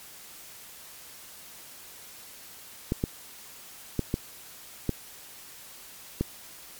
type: clicks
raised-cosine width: 3 ms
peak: -12 dBFS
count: 6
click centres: 2.921 / 3.039 / 3.993 / 4.141 / 4.893 / 6.21 s
effects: white hiss -47 dBFS RMS until 6.79 s + MP3 96 kbps